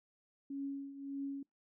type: tone with tremolo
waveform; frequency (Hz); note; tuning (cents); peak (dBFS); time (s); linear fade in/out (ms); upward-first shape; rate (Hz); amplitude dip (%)
sine; 277.2; C#4; 0; -36; 0.5-1.43; 5; triangle; 1.7; 75
effects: noise-tail reverb RT60 0.2 s tail -26 dB re dry